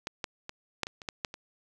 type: clicks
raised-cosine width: 0.2 ms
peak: -16 / -15 / -21 / -11 / -20 / -27 / -16 / -13 / -24 dBFS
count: 9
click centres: 0.071 / 0.242 / 0.494 / 0.833 / 0.869 / 1.018 / 1.088 / 1.248 / 1.341 s
effects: none